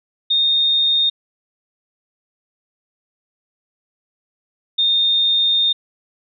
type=tone pair in turn; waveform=sine; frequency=3677 / 3654 Hz; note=A#7 / A#7; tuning=-24 / -35 cents; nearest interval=unison; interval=11 cents; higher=first; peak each=-13 dBFS; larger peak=neither; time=0.3-1.1 / 4.78-5.73 s; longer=second; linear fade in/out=10 ms; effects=none